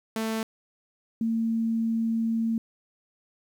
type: tone pair in turn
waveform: sawtooth / sine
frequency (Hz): 222 / 226.7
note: A3 / A#3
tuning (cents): +16 / -48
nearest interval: unison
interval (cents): 36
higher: second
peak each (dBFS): -23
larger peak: neither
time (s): 0.16-0.43 / 1.21-2.58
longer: second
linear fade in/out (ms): 2
effects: 10-bit